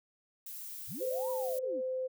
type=noise; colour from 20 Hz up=violet; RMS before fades=-44 dBFS; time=0.46-1.59 s; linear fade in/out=5 ms
type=linear two-way sweep; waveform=sine; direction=up then down; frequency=60.2 to 990 to 206.3 Hz; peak=-40 dBFS; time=0.87-1.82 s; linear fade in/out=50 ms; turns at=1.3 s
type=tone; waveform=sine; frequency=516 Hz; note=C5; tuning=24 cents flat; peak=-32 dBFS; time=1-2.08 s; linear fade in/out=20 ms
effects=none